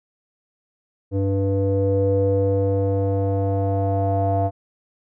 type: tone with low-pass filter sweep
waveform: square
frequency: 98 Hz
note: G2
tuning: in tune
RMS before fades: -20 dBFS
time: 1.11-4.51 s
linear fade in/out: 50 ms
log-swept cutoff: 420 to 700 Hz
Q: 6.5
effects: none